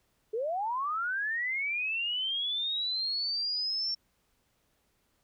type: linear sweep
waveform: sine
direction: up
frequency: 415.3 to 5470 Hz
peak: -29 dBFS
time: 0.33-3.95 s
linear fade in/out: 10 ms
effects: pink hiss -73 dBFS RMS until 5.23 s